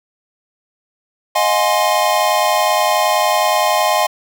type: chord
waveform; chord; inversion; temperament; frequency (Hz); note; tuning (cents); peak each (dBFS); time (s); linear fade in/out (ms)
square; F minor seventh; third; equal with one note detuned; 622.3 / 713.1 / 830.6 / 1046.5; Eb5 / F5 / Ab5 / C6; 0 / +36 / 0 / 0; -19; 1.35-4.07; 10
effects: none